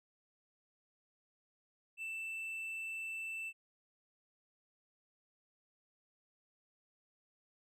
triangle tone, 2658 Hz, E7, 14 cents sharp, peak -38 dBFS, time 1.97-3.53 s, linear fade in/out 50 ms, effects none

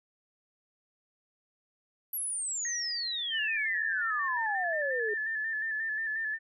sine exponential sweep, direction down, 11850 to 408.1 Hz, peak -31 dBFS, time 2.13-5.14 s, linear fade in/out 5 ms
sine tone with exponential decay, 1891 Hz, A#6, 24 cents sharp, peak -35 dBFS, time 2.65-4.49 s, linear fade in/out 1 ms, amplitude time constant 400 ms
sine tone with vibrato, 1760 Hz, A6, in tune, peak -30 dBFS, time 3.3-6.39 s, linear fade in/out 50 ms, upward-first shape square, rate 5.6 Hz, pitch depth 36 cents each way
effects none

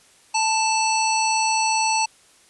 harmonic tone with a mistuned harmonic, 883 Hz, A5, 6 cents sharp, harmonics 1 / 3 / 5 / 7 / 9, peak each -20 / -25 / -27 / -28 / -30 dBFS, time 0.34-2.06 s, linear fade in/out 10 ms, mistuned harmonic 7, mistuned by -87 cents, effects white hiss -54 dBFS RMS until 2.49 s + resampled to 24000 Hz

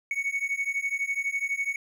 triangle beating tone pair, 2217 / 2229 Hz, C#7 / C#7, 0 / +9 cents, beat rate 12 Hz, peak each -28 / -28 dBFS, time 0.11-1.76 s, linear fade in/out 2 ms, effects none

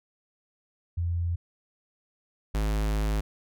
sine / square tone pair in turn, 85.9 / 52.66 Hz, F2 / G#1, -28 / +25 cents, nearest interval minor sixth, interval 847 cents, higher first, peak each -25 dBFS, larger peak neither, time 0.97-1.36 / 2.54-3.21 s, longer second, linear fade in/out 10 ms, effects none

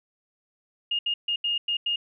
sine tone bursts at uneven times, 2842 Hz, F7, 30 cents sharp, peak -23 dBFS, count 6, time 0.91-0.99 / 1.06-1.14 / 1.28-1.36 / 1.44-1.58 / 1.68-1.77 / 1.86-1.96 s, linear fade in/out 5 ms, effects none

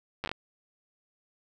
slowing click train, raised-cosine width 0.3 ms, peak -17 dBFS, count 6, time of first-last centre 0.24-0.315 s, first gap 9 ms, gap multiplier 1.26, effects none

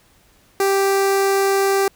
sawtooth tone with notch filter, 392 Hz, G4, in tune, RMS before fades -17 dBFS, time 0.6-1.88 s, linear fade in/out 2 ms, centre 3200 Hz, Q 1.9, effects pink hiss -55 dBFS RMS until 1.95 s

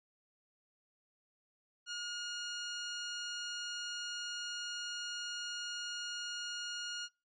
15% pulse tone, 1431 Hz, F6, 42 cents sharp, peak -32 dBFS, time 1.86-7.09 s, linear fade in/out 50 ms, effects noise-tail reverb RT60 0.3 s tail -24 dB re dry + resampled to 16000 Hz

